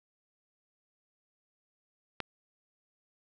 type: click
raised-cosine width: 0.3 ms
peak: -17 dBFS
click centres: 2.203 s
effects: none